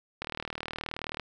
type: click train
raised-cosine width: 0.3 ms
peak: -18 dBFS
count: 39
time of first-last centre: 0.22-1.197 s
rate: 38.9 Hz
effects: none